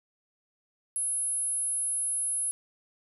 sine tone, 10600 Hz, E9, 9 cents sharp, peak -27 dBFS, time 0.96-2.51 s, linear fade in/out 0 ms, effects none

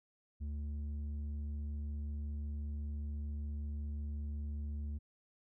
square tone with low-pass filter, 72.9 Hz, D2, 12 cents flat, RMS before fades -40 dBFS, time 0.4-4.99 s, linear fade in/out 20 ms, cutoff 150 Hz, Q 4.7, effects none

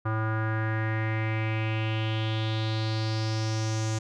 square tone with low-pass filter sweep, 110 Hz, A2, in tune, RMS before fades -28 dBFS, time 0.05-3.99 s, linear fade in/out 10 ms, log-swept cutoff 1300 to 6800 Hz, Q 4.3, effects none

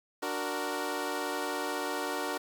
15% pulse chord, D augmented, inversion none, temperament equal, 293.7 / 370 / 466.2 Hz, D4 / F#4 / A#4, 0 / 0 / 0 cents, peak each -30 dBFS, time 0.22-2.38 s, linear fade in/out 10 ms, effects 9-bit

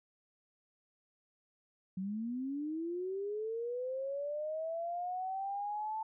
sine linear sweep, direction up, 182.5 to 885 Hz, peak -35 dBFS, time 1.97-6.03 s, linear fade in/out 5 ms, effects none

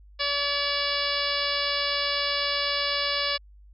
harmonic tone, 572 Hz, D5, 46 cents flat, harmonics 1 / 2 / 3 / 4 / 5 / 6 / 7 / 8 / 9, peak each -33 / -33 / -33 / -33 / -33 / -33 / -33 / -33 / -33 dBFS, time 0.19-3.38 s, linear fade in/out 20 ms, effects added 50 Hz sine -48 dBFS peak until 3.73 s

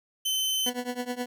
sawtooth tone, 3064 Hz, G7, 40 cents flat, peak -22 dBFS, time 0.25-0.7 s, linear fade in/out 10 ms
20% pulse tone with tremolo, 246.7 Hz, B3, 2 cents flat, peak -22 dBFS, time 0.66-1.26 s, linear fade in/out 2 ms, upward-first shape triangle, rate 9.5 Hz, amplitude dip 95%
effects none

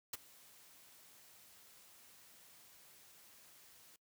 white noise with ADSR envelope, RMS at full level -39 dBFS, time 0.13-3.96 s, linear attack 6 ms, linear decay 22 ms, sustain -23 dB, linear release 3 ms, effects noise-tail reverb RT60 0.1 s tail -21 dB re dry + high-pass 60 Hz 12 dB/octave

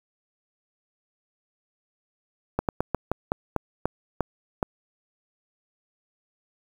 slowing click train, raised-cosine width 1 ms, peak -9 dBFS, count 10, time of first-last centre 2.59-4.628 s, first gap 98 ms, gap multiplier 1.2, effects 7-bit

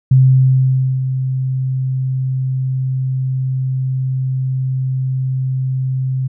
sine tone with ADSR envelope, 130.81 Hz, C3, in tune, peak -5 dBFS, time 0.11-6.28 s, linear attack 6 ms, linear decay 890 ms, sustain -10 dB, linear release 14 ms, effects none

